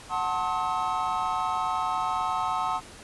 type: chord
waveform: triangle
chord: F# diminished seventh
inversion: none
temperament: just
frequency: 740 / 888 / 1065.6 / 1278.7 Hz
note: F#5 / A5 / C6 / Eb6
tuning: 0 / +16 / +31 / +47 cents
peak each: -29 dBFS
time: 0.09-2.81 s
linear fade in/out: 50 ms
effects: pink hiss -46 dBFS RMS until 3.03 s + resampled to 24000 Hz